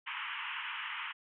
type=band-pass noise; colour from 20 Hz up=white; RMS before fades=-40 dBFS; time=0.06-1.13 s; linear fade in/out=20 ms; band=890 to 3100 Hz; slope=96 dB/octave; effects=none